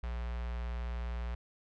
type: tone with notch filter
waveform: square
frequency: 59.5 Hz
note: A#1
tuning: 36 cents sharp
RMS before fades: -37 dBFS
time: 0.03-1.35 s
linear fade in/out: 5 ms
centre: 270 Hz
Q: 0.6
effects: low-pass 3000 Hz 12 dB/octave